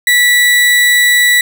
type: tone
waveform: 35% pulse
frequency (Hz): 1956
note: B6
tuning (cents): -17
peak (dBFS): -5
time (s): 0.07-1.41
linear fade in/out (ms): 2
effects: none